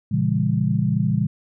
sine chord, A# diminished seventh, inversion none, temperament just, 116.54 / 139.85 / 167.82 / 201.4 Hz, A#2 / C#3 / E3 / G3, 0 / +16 / +31 / +47 cents, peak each -23 dBFS, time 0.11-1.27 s, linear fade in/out 10 ms, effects none

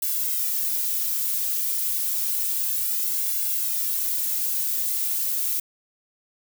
violet noise with flanger, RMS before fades -25 dBFS, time 0.02-5.6 s, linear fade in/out 5 ms, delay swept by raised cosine 1.6 to 3.1 ms, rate 0.3 Hz, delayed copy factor -0.95, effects none

